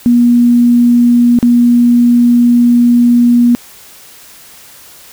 sine tone with dropouts, 240.2 Hz, B3, 48 cents flat, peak -4 dBFS, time 0.06-3.55 s, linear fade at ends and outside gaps 0 ms, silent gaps 1.388-1.428 s, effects white hiss -37 dBFS RMS until 5.12 s

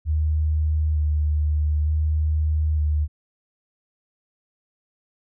sine tone with vibrato, 76.3 Hz, D#2, 33 cents flat, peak -18 dBFS, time 0.05-3.08 s, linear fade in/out 50 ms, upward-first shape square, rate 0.55 Hz, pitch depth 19 cents each way, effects none

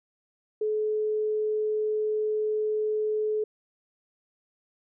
sine tone, 428.5 Hz, A4, 46 cents flat, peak -24 dBFS, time 0.61-3.44 s, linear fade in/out 5 ms, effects none

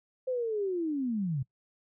sine linear sweep, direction down, 523.3 to 123.47 Hz, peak -28 dBFS, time 0.27-1.43 s, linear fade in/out 10 ms, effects noise-tail reverb RT60 0.1 s tail -21 dB re dry

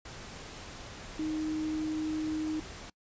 sine tone in noise, 311.1 Hz, D#4, in tune, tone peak -30 dBFS, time 1.19-2.6 s, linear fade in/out 5 ms, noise pink, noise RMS -45 dBFS, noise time 0.05-2.9 s, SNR +12 dB, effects noise-tail reverb RT60 0.1 s tail -24 dB re dry + resampled to 16000 Hz

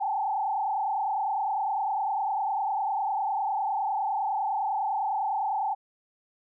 sine tone with frequency modulation, 824 Hz, G#5, 14 cents flat, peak -25 dBFS, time 0-5.75 s, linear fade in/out 20 ms, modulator 29.9 Hz, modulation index 2.1, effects none

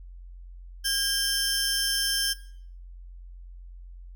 sawtooth tone cluster, 1616 / 3095 / 5330 Hz, G#6 / G7 / E8, -48 / -23 / +18 cents, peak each -26 / -26 / -25 dBFS, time 0.84-2.34 s, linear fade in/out 20 ms, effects noise-tail reverb RT60 0.6 s tail -19 dB re dry + added 44 Hz sine -41 dBFS peak until 4.15 s

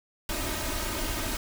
pink noise with comb filter, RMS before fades -31 dBFS, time 0.29-1.37 s, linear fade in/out 2 ms, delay 3.2 ms, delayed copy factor +0.75, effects none

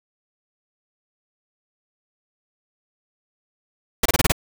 pink noise bursts, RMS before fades -17 dBFS, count 6, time 4.03-4.321 s, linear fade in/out 5 ms, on 26 ms, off 27 ms, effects none

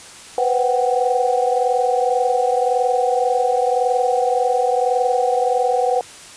sine tone cluster, 493.2 / 515 / 740 / 781 Hz, B4 / C5 / F#5 / G5, -2 / -28 / 0 / -7 cents, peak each -19 / -23 / -19 / -23 dBFS, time 0.38-6.01 s, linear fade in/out 2 ms, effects white hiss -39 dBFS RMS until 6.36 s + resampled to 22050 Hz

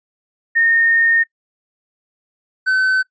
sine / triangle tone pair in turn, 1836 / 1523 Hz, A#6 / F#6, -27 / +50 cents, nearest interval minor third, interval 323 cents, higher first, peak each -11 dBFS, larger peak neither, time 0.55-1.24 / 2.66-3.03 s, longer first, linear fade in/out 20 ms, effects noise-tail reverb RT60 0.1 s tail -20 dB re dry + resampled to 16000 Hz

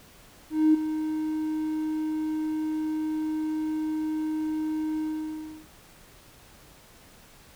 triangle tone with ADSR envelope, 311.1 Hz, D#4, in tune, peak -11 dBFS, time 0.5-5.67 s, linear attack 240 ms, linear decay 12 ms, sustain -13 dB, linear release 680 ms, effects tanh soft clip ceiling -13 dBFS + pink hiss -53 dBFS RMS until 7.55 s

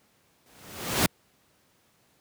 pink noise with exponential growth, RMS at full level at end -20 dBFS, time 0.46-1.06 s, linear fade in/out 1 ms, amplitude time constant 130 ms, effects pink hiss -65 dBFS RMS until 2.2 s + high-pass 100 Hz 12 dB/octave

